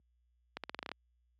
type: accelerating click train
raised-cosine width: 0.3 ms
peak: -23 dBFS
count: 9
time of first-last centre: 0.57-0.916 s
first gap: 67 ms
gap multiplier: 0.87
effects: added 60 Hz sine -50 dBFS peak until 1.39 s + high-pass 200 Hz 12 dB/octave